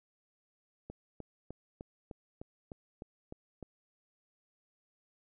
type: click train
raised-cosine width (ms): 2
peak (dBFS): -30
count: 10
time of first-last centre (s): 0.9-3.627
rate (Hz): 3.3
effects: none